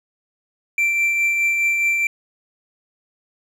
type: tone with tremolo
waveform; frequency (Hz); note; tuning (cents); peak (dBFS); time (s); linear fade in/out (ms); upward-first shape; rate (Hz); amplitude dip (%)
triangle; 2349; D7; 0; -13; 0.78-2.07; 2; triangle; 4.8; 35
effects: none